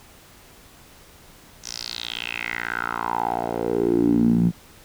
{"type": "tone with band-pass filter sweep", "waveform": "10% pulse", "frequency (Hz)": 58.27, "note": "A#1", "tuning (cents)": 0, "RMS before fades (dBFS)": -23, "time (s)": [1.62, 4.52], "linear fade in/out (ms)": 50, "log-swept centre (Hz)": [6200, 170], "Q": 5.1, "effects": ["pink hiss -49 dBFS RMS until 4.84 s"]}